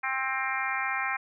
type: harmonic tone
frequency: 264.5 Hz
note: C4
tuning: 19 cents sharp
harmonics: 3 / 4 / 5 / 6 / 7 / 8 / 9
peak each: -35 / -35 / -35 / -35 / -35 / -35 / -35 dBFS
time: 0.03-1.17 s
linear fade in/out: 10 ms
effects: none